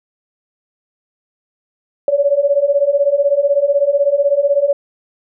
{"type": "beating tone pair", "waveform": "sine", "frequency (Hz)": [557, 573], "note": ["C#5", "D5"], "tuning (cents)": [8, -43], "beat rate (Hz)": 16, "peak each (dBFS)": [-15, -13], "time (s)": [2.08, 4.73], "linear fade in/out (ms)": 2, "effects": []}